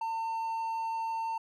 triangle tone, 903 Hz, A5, 45 cents sharp, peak -29 dBFS, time 0.01-1.38 s, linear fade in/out 5 ms, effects none

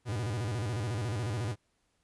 45% pulse tone with vibrato, 111.4 Hz, A2, 22 cents sharp, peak -31 dBFS, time 0.05-1.56 s, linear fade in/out 50 ms, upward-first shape square, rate 14 Hz, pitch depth 170 cents each way, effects pink hiss -75 dBFS RMS until 2.03 s + resampled to 24000 Hz

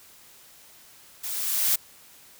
blue noise with level ramp, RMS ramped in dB -33 to -21 dBFS, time 1.23-1.76 s, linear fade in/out 10 ms, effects white hiss -52 dBFS RMS until 2.39 s

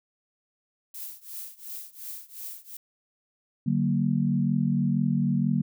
violet noise with tremolo, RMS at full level -36 dBFS, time 0.94-2.77 s, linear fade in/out 5 ms, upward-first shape triangle, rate 2.8 Hz, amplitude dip 95%
sine chord, D augmented, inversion none, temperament equal with one note detuned, 146.83 / 188.88 / 233.1 Hz, D3 / F#3 / A#3, 0 / +36 / 0 cents, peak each -26 dBFS, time 3.66-5.62 s, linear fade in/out 10 ms
effects none

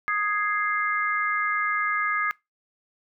sine chord, Ab major, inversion second, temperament equal, 1244.5 / 1661.2 / 2093 Hz, Eb6 / Ab6 / C7, 0 / 0 / 0 cents, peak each -26 / -27 / -28 dBFS, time 0.08-2.31 s, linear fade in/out 0 ms, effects noise-tail reverb RT60 0.2 s tail -22 dB re dry

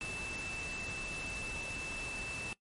sine tone in noise, 2643 Hz, E7, 4 cents sharp, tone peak -40 dBFS, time 0.01-2.53 s, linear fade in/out 0 ms, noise pink, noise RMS -44 dBFS, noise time 0.01-2.53 s, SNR +1 dB, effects noise-tail reverb RT60 0.1 s tail -19 dB re dry + MP3 48 kbps

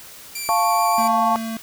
10% pulse tone with vibrato, 2349 Hz, D7, in tune, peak -18 dBFS, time 0.35-1.08 s, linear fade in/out 5 ms, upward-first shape square, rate 6.9 Hz, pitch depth 11 cents each way
sine chord, F augmented, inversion none, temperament equal, 698.5 / 880 / 1108.7 Hz, F5 / A5 / C#6, 0 / 0 / 0 cents, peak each -20 dBFS, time 0.49-1.36 s, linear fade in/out 0 ms
square tone, 225.3 Hz, A3, 41 cents sharp, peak -26 dBFS, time 0.98-1.57 s, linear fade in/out 2 ms
effects white hiss -41 dBFS RMS until 1.62 s

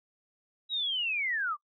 sine linear sweep, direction down, 3898 to 1127 Hz, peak -28 dBFS, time 0.69-1.57 s, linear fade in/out 50 ms, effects noise-tail reverb RT60 0.1 s tail -25 dB re dry

